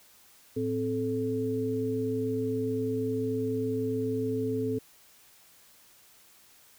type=tone cluster; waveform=sine; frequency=111.6 / 260.1 / 435.2 Hz; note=A2 / C4 / A4; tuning=+25 / -10 / -19 cents; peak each=-35 / -31 / -30 dBFS; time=0.56-4.79 s; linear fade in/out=10 ms; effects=white hiss -58 dBFS RMS until 6.78 s